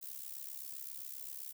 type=noise with amplitude modulation; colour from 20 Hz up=violet; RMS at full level=-42 dBFS; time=0.01-1.53 s; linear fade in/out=20 ms; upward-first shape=sine; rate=67.6 Hz; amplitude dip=85%; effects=none